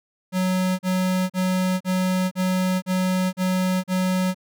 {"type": "tone bursts", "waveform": "square", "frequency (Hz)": 185, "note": "F#3", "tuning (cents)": 0, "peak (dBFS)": -20, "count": 8, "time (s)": [0.32, 4.346], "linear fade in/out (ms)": 50, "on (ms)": 470, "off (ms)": 38, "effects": []}